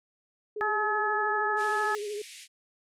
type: tone with vibrato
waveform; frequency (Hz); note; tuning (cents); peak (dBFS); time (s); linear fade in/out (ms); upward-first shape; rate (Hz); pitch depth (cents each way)
sine; 415.3; G#4; 0; -32; 0.56-2.22; 5; triangle; 13; 57
type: harmonic tone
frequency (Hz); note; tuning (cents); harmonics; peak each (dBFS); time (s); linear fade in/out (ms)
426.8; G#4; +47; 2 / 3 / 4; -30 / -30 / -30; 0.61-1.95; 0
type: band-pass noise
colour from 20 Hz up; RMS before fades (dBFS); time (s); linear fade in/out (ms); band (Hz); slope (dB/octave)
pink; -47; 1.56-2.48; 50; 2000 to 11000; 48
effects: none